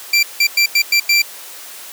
25% pulse tone bursts at uneven times, 2355 Hz, D7, 4 cents sharp, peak -6 dBFS, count 6, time 0.13-0.23 / 0.4-0.47 / 0.57-0.66 / 0.75-0.82 / 0.92-1 / 1.09-1.22 s, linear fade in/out 5 ms, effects white hiss -34 dBFS RMS until 1.92 s + high-pass 400 Hz 12 dB/octave

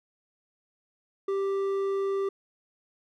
sine tone with hard clipping, 392 Hz, G4, in tune, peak -27 dBFS, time 1.28-2.29 s, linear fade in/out 5 ms, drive 6 dB, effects none

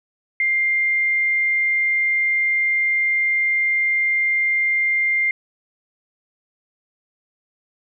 sine tone, 2100 Hz, C7, 6 cents sharp, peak -16 dBFS, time 0.4-5.31 s, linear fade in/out 2 ms, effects none

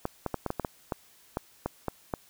clicks, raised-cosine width 1 ms, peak -15 dBFS, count 12, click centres 0.054 / 0.263 / 0.343 / 0.463 / 0.504 / 0.597 / 0.648 / 0.922 / 1.371 / 1.66 / 1.883 / 2.138 s, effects white hiss -59 dBFS RMS until 2.29 s

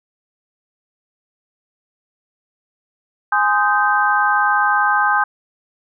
sine chord, Ab major seventh, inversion none, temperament just, 830.6 / 1038.3 / 1245.9 / 1557.4 Hz, Ab5 / C6 / Eb6 / G6, 0 / -14 / +2 / -12 cents, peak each -18 / -21 / -19 / -17 dBFS, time 3.32-5.24 s, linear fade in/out 5 ms, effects none

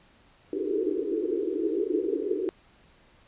white band-pass noise, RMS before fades -28 dBFS, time 0.53-2.49 s, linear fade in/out 0 ms, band 300 to 450 Hz, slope 96 dB/octave, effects pink hiss -59 dBFS RMS until 3.27 s + resampled to 8000 Hz

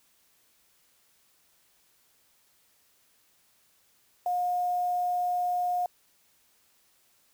sine tone with quantisation, 716 Hz, F5, 43 cents sharp, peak -25 dBFS, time 4.26-5.86 s, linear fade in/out 2 ms, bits 8, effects white hiss -66 dBFS RMS until 7.33 s

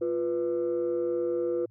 sine tone pair together, 349.3 / 493.5 Hz, F4 / B4, 0 / -1 cents, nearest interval tritone, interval 599 cents, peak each -27 dBFS, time 0.01-1.66 s, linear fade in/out 10 ms, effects tanh soft clip ceiling -21 dBFS + added 109 Hz sine -55 dBFS peak until 1.7 s

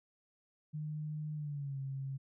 sine tone with pitch glide, 152.3 to 135.68 Hz, D#3 to C#3, -37 to -37 cents, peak -37 dBFS, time 0.73-2.18 s, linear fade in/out 20 ms, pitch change -200 cents, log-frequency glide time 1.34-1.79 s, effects none

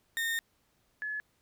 35% pulse / sine tone pair in turn, 1833 / 1708.6 Hz, A#6 / G#6, -30 / +49 cents, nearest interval minor second, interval 121 cents, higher first, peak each -28 / -33 dBFS, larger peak first, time 0.17-0.39 / 1.02-1.2 s, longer first, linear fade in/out 0 ms, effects pink hiss -72 dBFS RMS until 1.41 s

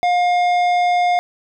sine tone with tanh clipping, 711 Hz, F5, 31 cents sharp, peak -15 dBFS, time 0.03-1.19 s, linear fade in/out 0 ms, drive 12 dB, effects none

